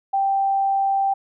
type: tone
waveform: sine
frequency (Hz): 784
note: G5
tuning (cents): 0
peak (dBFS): -17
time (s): 0.13-1.14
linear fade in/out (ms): 10
effects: none